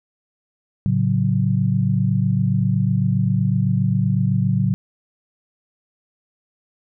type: chord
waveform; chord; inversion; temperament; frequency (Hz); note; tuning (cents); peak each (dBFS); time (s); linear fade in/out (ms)
sine; F# minor; first; just; 111 / 138.75 / 185; A2 / C#3 / F#3; +16 / +2 / 0; -20; 0.86-4.74; 0
effects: none